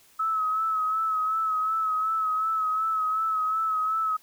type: tone with vibrato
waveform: sine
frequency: 1290 Hz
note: E6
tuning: 38 cents flat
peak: -23 dBFS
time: 0.19-4.17 s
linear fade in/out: 10 ms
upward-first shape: sine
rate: 2.7 Hz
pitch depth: 36 cents each way
effects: white hiss -58 dBFS RMS until 4.22 s